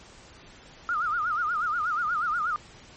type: tone with vibrato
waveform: sine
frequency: 1318.5 Hz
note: E6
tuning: in tune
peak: -24 dBFS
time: 0.89-2.56 s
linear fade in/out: 0 ms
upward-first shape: sine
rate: 8.3 Hz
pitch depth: 160 cents each way
effects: pink hiss -50 dBFS RMS until 2.96 s + MP3 32 kbps